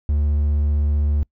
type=tone with hard clipping; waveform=triangle; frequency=73.7 Hz; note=D2; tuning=7 cents sharp; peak=-17 dBFS; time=0.09-1.23 s; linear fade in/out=0 ms; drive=6 dB; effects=noise-tail reverb RT60 0.1 s tail -26 dB re dry